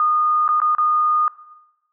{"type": "tone with dropouts", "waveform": "sine", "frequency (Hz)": 1226, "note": "D#6", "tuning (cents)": -26, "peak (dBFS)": -14, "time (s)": [0, 1.28], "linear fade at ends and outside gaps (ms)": 1, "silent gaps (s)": [[0.479, 0.489], [0.602, 0.617], [0.75, 0.783]], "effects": ["noise-tail reverb RT60 1.0 s tail -18 dB re dry"]}